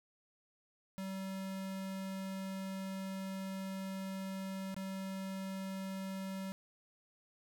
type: tone with dropouts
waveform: square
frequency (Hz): 191.8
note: G3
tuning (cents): -37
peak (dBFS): -40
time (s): 0.98-6.52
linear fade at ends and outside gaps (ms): 0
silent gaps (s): 4.744-4.765
effects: none